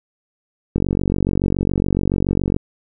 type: click train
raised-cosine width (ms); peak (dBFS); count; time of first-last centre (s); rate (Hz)
3; -5; 86; 0.76-2.565; 47.1
effects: none